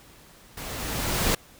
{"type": "noise with level ramp", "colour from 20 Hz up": "pink", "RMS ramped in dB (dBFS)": [-37, -22], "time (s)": [0.57, 1.35], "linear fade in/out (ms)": 5, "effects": ["pink hiss -52 dBFS RMS until 1.59 s"]}